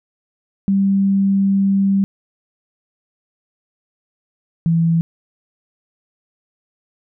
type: tone pair in turn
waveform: sine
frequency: 196 / 165.87 Hz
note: G3 / E3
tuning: 0 / +11 cents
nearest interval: minor third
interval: 289 cents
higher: first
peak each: -12 dBFS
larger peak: neither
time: 0.68-2.04 / 4.66-5.01 s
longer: first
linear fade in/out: 0 ms
effects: none